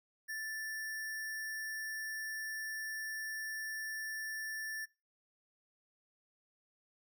sine tone with sample-and-hold, 1760 Hz, A6, in tune, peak -38 dBFS, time 0.28-4.86 s, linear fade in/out 20 ms, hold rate 7350 Hz, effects noise-tail reverb RT60 0.3 s tail -24 dB re dry

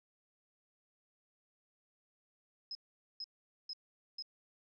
sine tone bursts, 5120 Hz, D#8, 49 cents sharp, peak -40 dBFS, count 4, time 2.71-4.224 s, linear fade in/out 2 ms, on 41 ms, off 450 ms, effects none

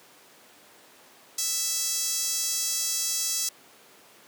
sawtooth tone with high-pass filter, 659.3 Hz, E5, in tune, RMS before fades -28 dBFS, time 1.38-3.49 s, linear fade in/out 5 ms, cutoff 6100 Hz, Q 2, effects pink hiss -53 dBFS RMS until 4.27 s + high-pass 300 Hz 12 dB/octave

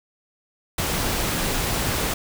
pink noise, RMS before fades -24 dBFS, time 0.78-2.14 s, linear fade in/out 5 ms, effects none

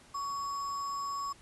sine tone with sample-and-hold, 1121 Hz, C#6, 19 cents sharp, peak -33 dBFS, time 0.14-1.33 s, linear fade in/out 10 ms, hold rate 6300 Hz, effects pink hiss -58 dBFS RMS until 1.41 s + resampled to 24000 Hz

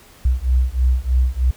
sine beating tone pair, 61.74 / 64.94 Hz, B1 / C2, 0 / -12 cents, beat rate 3.2 Hz, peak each -17 dBFS, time 0.25-1.51 s, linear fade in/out 5 ms, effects pink hiss -47 dBFS RMS until 1.56 s

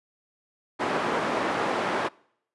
white band-pass noise, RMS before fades -27 dBFS, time 0.79-2.09 s, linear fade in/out 20 ms, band 230 to 1100 Hz, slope 12 dB/octave, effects noise-tail reverb RT60 0.7 s tail -25 dB re dry + resampled to 24000 Hz

